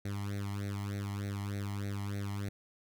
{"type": "tone with flanger", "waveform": "sawtooth", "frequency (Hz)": 100.5, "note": "G2", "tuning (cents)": 44, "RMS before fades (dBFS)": -37, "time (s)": [0.05, 2.49], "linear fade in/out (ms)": 5, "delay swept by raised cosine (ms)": [0.49, 0.99], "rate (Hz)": 3.3, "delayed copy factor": 0.95, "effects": []}